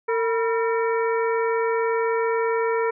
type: harmonic tone with a mistuned harmonic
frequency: 454.5 Hz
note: A#4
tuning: 44 cents flat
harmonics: 1 / 2 / 3 / 4 / 5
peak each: -21 / -27 / -31 / -33 / -35 dBFS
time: 0.08-2.91 s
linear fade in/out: 10 ms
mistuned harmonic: 2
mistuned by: +110 cents
effects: none